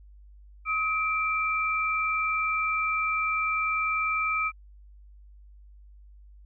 sine tone pair together, 1270.3 / 2350 Hz, D#6 / D7, +36 / +1 cents, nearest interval major seventh, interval 1065 cents, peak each -27 dBFS, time 0.65-4.52 s, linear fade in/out 50 ms, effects added 50 Hz sine -48 dBFS peak until 6.45 s

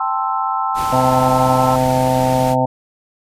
sine chord, A minor seventh, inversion third, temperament equal, 784 / 880 / 1046.5 / 1318.5 Hz, G5 / A5 / C6 / E6, 0 / 0 / 0 / 0 cents, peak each -22 dBFS, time 0-1.76 s, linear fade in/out 5 ms
pink noise, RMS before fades -28 dBFS, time 0.74-2.56 s, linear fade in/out 50 ms
harmonic tone, 128.8 Hz, C3, 27 cents flat, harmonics 1 / 2 / 4 / 5 / 6 / 7, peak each -20 / -20 / -20 / -20 / -20 / -20 dBFS, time 0.92-2.66 s, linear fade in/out 10 ms
effects resampled to 32000 Hz

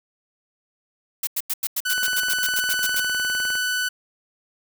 blue noise bursts, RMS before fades -24 dBFS, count 14, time 1.23-3.001 s, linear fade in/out 5 ms, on 42 ms, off 91 ms
sawtooth tone, 1494 Hz, F#6, 16 cents sharp, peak -18 dBFS, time 1.85-3.89 s, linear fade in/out 10 ms
click train, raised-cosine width 0.5 ms, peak -21 dBFS, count 32, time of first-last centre 1.98-3.554 s, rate 19.7 Hz
effects none

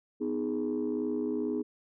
sine chord, G# minor, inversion first, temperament just, 249.2 / 311.5 / 415.3 Hz, B3 / D#4 / G#4, +16 / +2 / 0 cents, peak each -32 dBFS, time 0.2-1.63 s, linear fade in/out 20 ms, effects tanh soft clip ceiling -23 dBFS

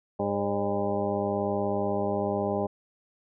harmonic tone with a mistuned harmonic, 100.9 Hz, G#2, 49 cents flat, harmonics 1 / 2 / 3 / 4 / 5 / 6 / 8 / 9 / 10, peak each -37 / -32 / -37 / -31 / -35 / -31 / -33 / -43 / -42 dBFS, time 0.19-2.67 s, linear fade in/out 10 ms, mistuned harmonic 5, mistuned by +73 cents, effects none

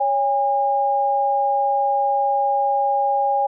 sine tone pair together, 557.8 / 813 Hz, C#5 / G#5, +11 / -37 cents, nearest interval perfect fifth, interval 652 cents, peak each -23 / -17 dBFS, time 0-3.47 s, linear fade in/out 10 ms, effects none

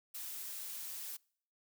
blue noise, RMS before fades -44 dBFS, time 0.14-1.17 s, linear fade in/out 10 ms, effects noise-tail reverb RT60 0.6 s tail -26 dB re dry

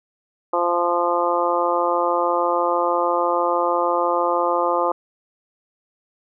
harmonic tone, 173.8 Hz, F3, 8 cents flat, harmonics 2 / 3 / 4 / 5 / 6 / 7, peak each -26 / -22 / -26 / -24 / -24 / -25 dBFS, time 0.53-4.92 s, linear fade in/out 5 ms, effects none

